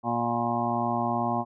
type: harmonic tone with a mistuned harmonic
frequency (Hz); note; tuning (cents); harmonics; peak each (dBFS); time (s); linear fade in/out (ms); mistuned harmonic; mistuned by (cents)
118.5; A#2; +29; 1 / 2 / 3 / 5 / 6 / 7 / 8 / 9; -35 / -30 / -36 / -36 / -30 / -31 / -35 / -33; 0.03-1.45; 50; 8; +33
effects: none